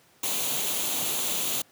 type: noise with comb filter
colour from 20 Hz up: white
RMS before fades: -28 dBFS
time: 0.23-1.62 s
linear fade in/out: 5 ms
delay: 0.29 ms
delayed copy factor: +0.55
effects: pink hiss -59 dBFS RMS until 1.71 s + high-pass 150 Hz 12 dB/octave